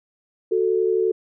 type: tone pair together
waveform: sine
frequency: 370 / 441.7 Hz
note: F#4 / A4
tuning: 0 / +7 cents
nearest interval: minor third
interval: 307 cents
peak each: -20 dBFS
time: 0.51-1.12 s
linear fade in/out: 10 ms
effects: none